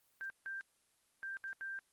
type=tone bursts at uneven times; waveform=sine; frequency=1578 Hz; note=G6; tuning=11 cents sharp; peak=-40 dBFS; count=5; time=0.21-0.3 / 0.46-0.61 / 1.23-1.37 / 1.44-1.53 / 1.61-1.79 s; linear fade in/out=0 ms; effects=white hiss -74 dBFS RMS until 1.92 s + Opus 24 kbps